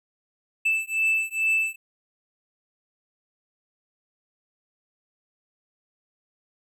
triangle beating tone pair, 2637 / 2639.3 Hz, E7 / E7, 0 / +1 cents, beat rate 2.3 Hz, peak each -23 dBFS, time 0.65-1.76 s, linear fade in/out 10 ms, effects none

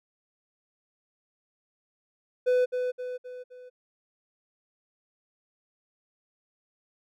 triangle tone with echo, 500 Hz, B4, 21 cents sharp, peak -18 dBFS, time 2.46-2.66 s, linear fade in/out 20 ms, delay 260 ms, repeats 4, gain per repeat -6 dB, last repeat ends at 3.7 s, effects none

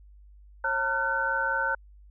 sine tone cluster, 543 / 906 / 1386 / 1511 Hz, C#5 / A#5 / F6 / F#6, -36 / -50 / -14 / +36 cents, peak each -34 / -30 / -32 / -27 dBFS, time 0.64-1.75 s, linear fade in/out 5 ms, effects added 50 Hz sine -49 dBFS peak until 2.1 s

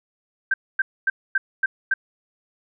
sine tone bursts, 1568 Hz, G6, in tune, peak -16 dBFS, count 6, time 0.51-1.94 s, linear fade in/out 5 ms, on 30 ms, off 250 ms, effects none

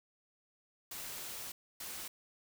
white noise bursts at uneven times, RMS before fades -44 dBFS, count 2, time 0.91-1.52 / 1.8-2.08 s, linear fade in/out 5 ms, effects none

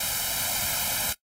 white noise with comb filter, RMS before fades -27 dBFS, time 0-1.13 s, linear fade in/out 5 ms, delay 1.3 ms, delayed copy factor +1, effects noise-tail reverb RT60 0.1 s tail -19 dB re dry + AAC 48 kbps

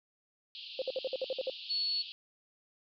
pink band-pass noise, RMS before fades -46 dBFS, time 0.55-2.12 s, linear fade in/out 0 ms, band 2700 to 4700 Hz, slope 96 dB/octave
sine tone bursts, 523.3 Hz, C5, in tune, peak -30 dBFS, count 9, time 0.79-1.499 s, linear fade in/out 2 ms, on 29 ms, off 56 ms
sine tone, 4400 Hz, C#8, 14 cents flat, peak -30 dBFS, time 1.69-2.03 s, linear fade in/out 20 ms
effects none

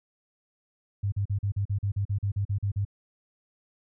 sine tone bursts, 100.3 Hz, G2, 40 cents sharp, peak -24 dBFS, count 14, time 1.03-2.851 s, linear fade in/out 10 ms, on 92 ms, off 41 ms, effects none

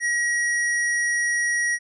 square tone, 1905 Hz, A#6, 37 cents sharp, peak -21 dBFS, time 0-1.79 s, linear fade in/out 50 ms, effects resampled to 24000 Hz

